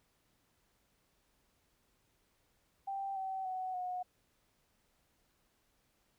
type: tone with pitch steps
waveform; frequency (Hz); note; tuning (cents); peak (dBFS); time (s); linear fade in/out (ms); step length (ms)
sine; 784 / 764.8 / 746 / 727.7; G5 / G5 / F#5 / F#5; 0 / -43 / +14 / -29; -36; 2.87-4.03; 10; 290
effects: pink hiss -75 dBFS RMS until 6.18 s